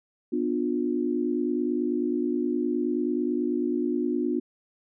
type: chord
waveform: sine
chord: B diminished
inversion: none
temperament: just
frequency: 246.9 / 296.3 / 355.6 Hz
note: B3 / D4 / F4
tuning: 0 / +15 / +31 cents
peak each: -28 dBFS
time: 0.32-4.4 s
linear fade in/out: 10 ms
effects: none